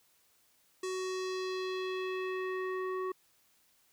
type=tone with low-pass filter sweep; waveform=square; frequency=373 Hz; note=F#4; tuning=14 cents sharp; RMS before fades=-36 dBFS; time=0.83-3.12 s; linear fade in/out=5 ms; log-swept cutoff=7700 to 1300 Hz; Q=1.9; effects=white hiss -69 dBFS RMS until 3.92 s

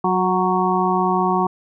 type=harmonic tone with a mistuned harmonic; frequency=185.1 Hz; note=F#3; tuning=1 cent sharp; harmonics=1 / 2 / 4 / 5 / 6; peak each=-22 / -22 / -22 / -22 / -22 dBFS; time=0.04-1.47 s; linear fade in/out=5 ms; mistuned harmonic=2; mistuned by=-25 cents; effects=none

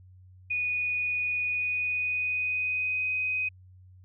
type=tone with pitch glide; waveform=sine; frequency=2469 to 2509 Hz; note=D#7 to D#7; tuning=-14 to +14 cents; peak=-26 dBFS; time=0.5-3.49 s; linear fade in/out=10 ms; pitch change=+28 cents; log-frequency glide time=1.45-3.09 s; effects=added 92 Hz sine -50 dBFS peak until 4.04 s

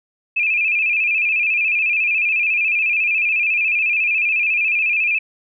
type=tone with vibrato; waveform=sine; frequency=2500 Hz; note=D#7; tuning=8 cents sharp; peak=-15 dBFS; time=0.36-5.19 s; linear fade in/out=10 ms; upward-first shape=square; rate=14 Hz; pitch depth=66 cents each way; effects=none

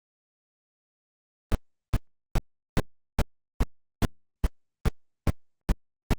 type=noise bursts; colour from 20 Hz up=brown; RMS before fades=-19 dBFS; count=12; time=1.52-6.134 s; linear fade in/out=0 ms; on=27 ms; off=390 ms; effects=Opus 24 kbps

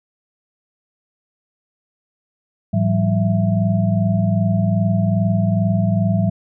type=tone cluster; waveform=sine; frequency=108.1 / 167.6 / 190.1 / 664 Hz; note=A2 / E3 / F#3 / E5; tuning=-30 / +29 / +47 / +12 cents; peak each=-18 / -21 / -18 / -26 dBFS; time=2.73-6.3 s; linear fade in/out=10 ms; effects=none

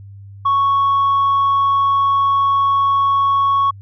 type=tone; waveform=sine; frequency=1108.7 Hz; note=C#6; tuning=in tune; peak=-10 dBFS; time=0.45-3.71 s; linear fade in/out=10 ms; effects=tanh soft clip ceiling -10 dBFS + added 99 Hz sine -34 dBFS peak until 3.81 s

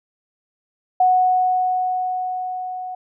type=tone with level ramp; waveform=sine; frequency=737 Hz; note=F#5; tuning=7 cents flat; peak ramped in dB=-11 to -27 dBFS; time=1-2.95 s; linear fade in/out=5 ms; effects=none

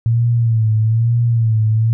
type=tone with vibrato; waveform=sine; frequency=113.7 Hz; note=A#2; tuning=43 cents flat; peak=-11 dBFS; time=0.06-1.93 s; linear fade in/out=0 ms; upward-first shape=sine; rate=1.1 Hz; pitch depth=73 cents each way; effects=none

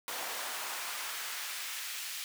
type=noise with high-pass filter sweep; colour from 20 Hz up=pink; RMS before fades=-39 dBFS; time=0.08-2.24 s; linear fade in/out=0 ms; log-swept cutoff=630 to 2500 Hz; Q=0.89; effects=none

